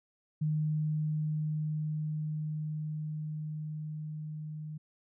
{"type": "tone with level ramp", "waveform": "sine", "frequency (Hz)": 153.5, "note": "D#3", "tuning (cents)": -23, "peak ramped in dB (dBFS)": [-27, -38], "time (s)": [0.41, 4.78], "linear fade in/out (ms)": 10, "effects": []}